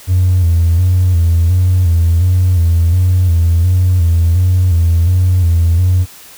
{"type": "tone with vibrato", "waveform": "triangle", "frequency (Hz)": 87.5, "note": "F2", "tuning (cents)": 4, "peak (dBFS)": -4, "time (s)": [0.07, 6.06], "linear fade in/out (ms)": 50, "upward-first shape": "square", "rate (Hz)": 1.4, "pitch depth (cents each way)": 72, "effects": ["tanh soft clip ceiling -4 dBFS", "white hiss -37 dBFS RMS until 6.37 s"]}